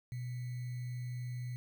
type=tone with sample-and-hold; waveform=sine; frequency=123.47 Hz; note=B2; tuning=in tune; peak=-37 dBFS; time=0.12-1.56 s; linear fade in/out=0 ms; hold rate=2100 Hz; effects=none